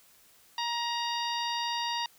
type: harmonic tone with a mistuned harmonic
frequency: 944 Hz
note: A#5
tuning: 22 cents sharp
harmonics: 1 / 2 / 3 / 4 / 5 / 6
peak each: -32 / -39 / -38 / -37 / -38 / -45 dBFS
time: 0.58-2.06 s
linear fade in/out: 2 ms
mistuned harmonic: 4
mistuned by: -30 cents
effects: white hiss -60 dBFS RMS until 2.18 s